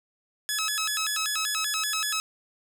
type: tone with vibrato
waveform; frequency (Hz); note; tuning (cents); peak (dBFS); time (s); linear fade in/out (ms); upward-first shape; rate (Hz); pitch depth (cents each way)
10% pulse; 1480; F#6; 0; -17; 0.49-2.2; 0; square; 5.2; 240
effects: none